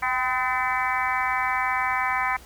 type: harmonic tone with a mistuned harmonic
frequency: 254.2 Hz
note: C4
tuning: 50 cents flat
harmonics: 3 / 4 / 5 / 6 / 7 / 8 / 9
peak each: -29 / -27 / -30 / -34 / -30 / -30 / -31 dBFS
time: 0.02-2.37 s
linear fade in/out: 10 ms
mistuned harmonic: 3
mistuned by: +30 cents
effects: added 60 Hz sine -49 dBFS peak until 2.45 s + pink hiss -49 dBFS RMS until 2.45 s